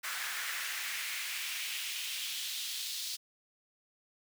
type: noise with high-pass filter sweep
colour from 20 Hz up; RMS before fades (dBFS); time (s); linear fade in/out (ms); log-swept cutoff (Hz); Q
pink; -38; 0.03-3.17; 20; 1500 to 4100; 2.1
effects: none